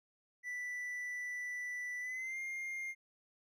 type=tone with pitch glide; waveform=triangle; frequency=1975 to 2117 Hz; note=B6 to C7; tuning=0 to +20 cents; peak=-37 dBFS; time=0.43-2.95 s; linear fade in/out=50 ms; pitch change=+120 cents; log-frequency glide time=2-2.39 s; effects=none